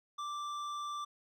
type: tone with hard clipping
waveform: sine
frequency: 1174.7 Hz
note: D6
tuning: in tune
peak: -39 dBFS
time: 0.18-1.05 s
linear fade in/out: 10 ms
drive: 10 dB
effects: none